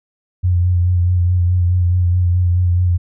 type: tone with vibrato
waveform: sine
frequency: 89.1 Hz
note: F2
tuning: 35 cents sharp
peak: -11 dBFS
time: 0.43-2.98 s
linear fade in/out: 20 ms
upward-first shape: sine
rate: 4.7 Hz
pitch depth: 33 cents each way
effects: none